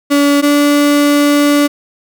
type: tone pair in turn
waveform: 35% pulse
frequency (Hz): 285.6 / 289.8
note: D4 / D4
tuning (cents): -48 / -23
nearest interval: unison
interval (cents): 25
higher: second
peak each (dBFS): -6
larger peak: neither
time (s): 0.1-0.42 / 0.42-1.68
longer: second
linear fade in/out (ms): 20
effects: none